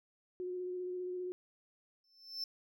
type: tone with vibrato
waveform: sine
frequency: 362.7 Hz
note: F#4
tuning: 34 cents flat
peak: -37 dBFS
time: 0.4-1.32 s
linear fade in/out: 0 ms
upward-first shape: square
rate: 15 Hz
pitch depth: 13 cents each way
type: tone with exponential growth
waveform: triangle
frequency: 5310 Hz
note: E8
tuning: 12 cents sharp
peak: -33 dBFS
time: 2.04-2.44 s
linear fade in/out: 2 ms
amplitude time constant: 85 ms
effects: none